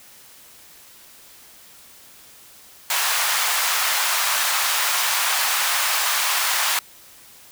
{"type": "high-pass noise", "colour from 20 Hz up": "pink", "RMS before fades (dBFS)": -21, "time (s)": [2.9, 6.79], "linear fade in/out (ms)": 2, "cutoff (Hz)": 860, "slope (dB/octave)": 24, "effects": ["white hiss -47 dBFS RMS until 7.51 s"]}